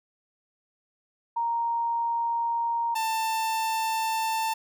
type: tone pair in turn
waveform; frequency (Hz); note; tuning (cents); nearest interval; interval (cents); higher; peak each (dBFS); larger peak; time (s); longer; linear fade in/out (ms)
sine / 45% pulse; 932.3 / 889.9; A#5 / A5; 0 / +19; minor second; 81; first; -24 / -25; first; 1.36-2.95 / 2.95-4.54; neither; 10
effects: none